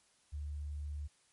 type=tone; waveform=sine; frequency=73.42 Hz; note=D2; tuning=in tune; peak=-38 dBFS; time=0.32-1.08 s; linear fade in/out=20 ms; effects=white hiss -70 dBFS RMS until 1.32 s + MP3 48 kbps